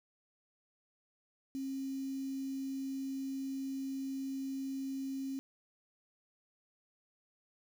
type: tone with quantisation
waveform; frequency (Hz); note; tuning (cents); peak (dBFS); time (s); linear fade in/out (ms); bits
sine; 269.2; C4; +49; -36; 1.55-5.39; 0; 9
effects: none